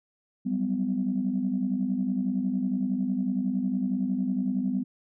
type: tone cluster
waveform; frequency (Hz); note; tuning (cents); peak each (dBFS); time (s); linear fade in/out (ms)
sine; 186.7 / 197.6 / 252.7; F#3 / G3 / B3; +16 / +14 / +40; -32 / -28 / -27; 0.45-4.84; 20
effects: tanh soft clip ceiling -16 dBFS